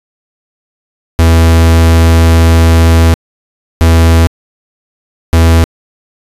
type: tone bursts at uneven times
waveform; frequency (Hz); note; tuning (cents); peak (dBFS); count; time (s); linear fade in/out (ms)
45% pulse; 82.41; E2; 0; -3; 3; 1.19-3.14 / 3.81-4.27 / 5.33-5.64; 0
effects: resampled to 32000 Hz